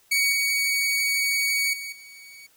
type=tone with level steps; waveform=sawtooth; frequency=2247 Hz; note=C#7; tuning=23 cents sharp; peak=-16 / -18 / -29 / -40 dBFS; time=0.11-2.47 s; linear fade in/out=10 ms; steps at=0.32 / 1.73 / 1.92 s; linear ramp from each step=5 ms; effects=white hiss -60 dBFS RMS until 2.56 s